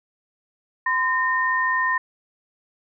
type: tone pair together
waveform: sine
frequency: 1024.8 / 1831 Hz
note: C6 / A#6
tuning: -36 / -32 cents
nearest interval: minor seventh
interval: 1004 cents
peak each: -22 / -21 dBFS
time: 0.86-1.98 s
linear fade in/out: 5 ms
effects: none